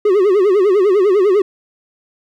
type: tone with vibrato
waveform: triangle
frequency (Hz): 392.4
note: G4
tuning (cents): +2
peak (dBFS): -7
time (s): 0.05-1.42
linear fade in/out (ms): 5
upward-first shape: sine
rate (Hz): 10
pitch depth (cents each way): 150
effects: none